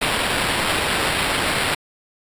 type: noise with sample-and-hold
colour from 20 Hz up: white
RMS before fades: -21 dBFS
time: 0.01-1.75 s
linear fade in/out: 10 ms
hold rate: 6300 Hz
effects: resampled to 32000 Hz